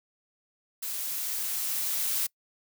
blue noise with level ramp, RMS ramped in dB -34 to -28 dBFS, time 0.82-2.27 s, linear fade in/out 10 ms, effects noise-tail reverb RT60 0.1 s tail -25 dB re dry

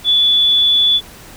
sine tone, 3448 Hz, A7, 36 cents flat, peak -9 dBFS, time 0.04-1.01 s, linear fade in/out 50 ms, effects pink hiss -38 dBFS RMS until 1.36 s

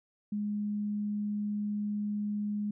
sine tone, 207.7 Hz, G#3, in tune, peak -30 dBFS, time 0.32-2.71 s, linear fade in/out 5 ms, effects none

